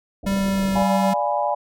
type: low-pass noise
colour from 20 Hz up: pink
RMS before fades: -33 dBFS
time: 0.23-0.83 s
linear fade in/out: 5 ms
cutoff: 730 Hz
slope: 96 dB/octave
type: tone with pitch glide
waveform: square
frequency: 196 to 193.19 Hz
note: G3 to G3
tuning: 0 to -25 cents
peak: -20 dBFS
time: 0.26-1.14 s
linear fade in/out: 10 ms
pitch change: -25 cents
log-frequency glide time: 0.37-0.74 s
type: chord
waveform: sine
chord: D diminished seventh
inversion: none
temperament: equal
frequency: 587.3 / 698.5 / 830.6 / 987.8 Hz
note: D5 / F5 / Ab5 / Cb6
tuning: 0 / 0 / 0 / 0 cents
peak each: -24 / -26 / -23 / -26 dBFS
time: 0.75-1.55 s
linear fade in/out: 10 ms
effects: none